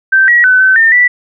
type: tone with pitch steps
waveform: sine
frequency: 1556 / 1915 / 1509 / 1529 / 1811 / 1965 Hz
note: G6 / A#6 / F#6 / G6 / A6 / B6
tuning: -13 / +46 / +34 / -44 / +49 / -9 cents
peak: -4 dBFS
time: 0.12-1.08 s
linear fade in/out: 10 ms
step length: 160 ms
effects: none

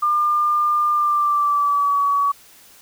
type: tone with pitch glide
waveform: sine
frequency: 1200 to 1133.3 Hz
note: D6 to C#6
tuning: +37 to +38 cents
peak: -15 dBFS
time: 0.02-2.32 s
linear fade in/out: 10 ms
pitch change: -99 cents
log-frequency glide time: 0.92-2 s
effects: white hiss -48 dBFS RMS until 2.81 s

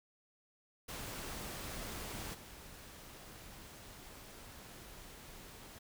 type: noise with level steps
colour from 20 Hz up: pink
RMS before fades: -44 / -53 dBFS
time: 0.88-5.79 s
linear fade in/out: 10 ms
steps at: 2.33 s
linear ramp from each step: 20 ms
effects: none

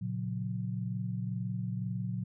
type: chord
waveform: sine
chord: F# major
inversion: first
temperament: equal with one note detuned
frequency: 116.54 / 138.59 / 182.24 Hz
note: A#2 / C#3 / F#3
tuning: 0 / 0 / -26 cents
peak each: -35 / -40 / -36 dBFS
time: 0.01-2.24 s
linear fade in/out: 10 ms
effects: none

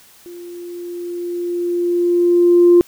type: tone with level ramp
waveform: sine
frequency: 349.2 Hz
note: F4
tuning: in tune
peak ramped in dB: -32 to -4 dBFS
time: 0.26-2.81 s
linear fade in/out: 0 ms
effects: tanh soft clip ceiling -2 dBFS + white hiss -47 dBFS RMS until 2.87 s

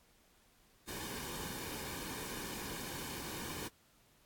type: noise with comb filter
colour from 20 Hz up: pink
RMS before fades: -43 dBFS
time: 0.87-3.69 s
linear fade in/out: 20 ms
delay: 1.5 ms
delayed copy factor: -0.6
effects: pink hiss -68 dBFS RMS until 4.25 s + AAC 64 kbps

